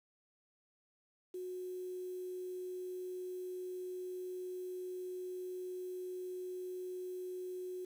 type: tone with quantisation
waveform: sine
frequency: 365.6 Hz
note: F#4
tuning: 21 cents flat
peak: -40 dBFS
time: 1.34-7.85 s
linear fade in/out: 5 ms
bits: 10
effects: none